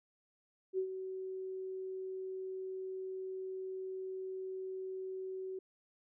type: tone with ADSR envelope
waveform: sine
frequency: 377.2 Hz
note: F#4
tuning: 33 cents sharp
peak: -30 dBFS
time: 0.73-5.59 s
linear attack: 51 ms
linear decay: 85 ms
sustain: -9 dB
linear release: 5 ms
effects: none